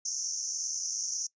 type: band-pass noise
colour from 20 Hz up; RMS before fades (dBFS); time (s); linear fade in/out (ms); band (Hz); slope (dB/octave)
white; -34; 0.05-1.27; 5; 5600 to 6500; 96
effects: noise-tail reverb RT60 0.1 s tail -22 dB re dry + resampled to 16000 Hz